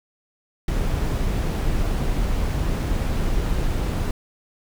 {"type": "noise", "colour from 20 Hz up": "brown", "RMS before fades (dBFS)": -22, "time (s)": [0.68, 4.11], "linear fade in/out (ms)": 2, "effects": []}